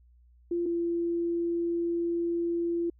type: tone pair in turn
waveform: sine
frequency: 344.8 / 340.8 Hz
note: F4 / F4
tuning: -22 / -42 cents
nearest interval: unison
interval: 20 cents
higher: first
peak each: -26 dBFS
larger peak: neither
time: 0.51-0.66 / 0.66-2.9 s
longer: second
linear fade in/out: 5 ms
effects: added 60 Hz sine -56 dBFS peak until 2.99 s